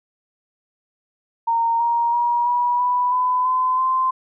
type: tone with pitch steps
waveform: sine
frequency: 923 / 938.6 / 954.4 / 970.6 / 987 / 1003.6 / 1020.6 / 1037.8 Hz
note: A#5 / A#5 / A#5 / B5 / B5 / B5 / C6 / C6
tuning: -17 / +12 / +41 / -30 / -1 / +28 / -43 / -14 cents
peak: -16 dBFS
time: 1.47-4.11 s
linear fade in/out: 10 ms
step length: 330 ms
effects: none